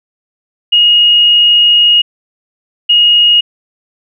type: tone bursts at uneven times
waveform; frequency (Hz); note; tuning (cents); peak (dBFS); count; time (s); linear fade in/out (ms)
sine; 2873; F7; +48; -4; 2; 0.72-2.02 / 2.89-3.41; 10
effects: none